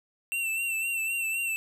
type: tone with vibrato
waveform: square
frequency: 2700 Hz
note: E7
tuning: 41 cents sharp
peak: -28 dBFS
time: 0.32-1.56 s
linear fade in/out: 0 ms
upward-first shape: sine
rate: 3.9 Hz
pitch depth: 44 cents each way
effects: none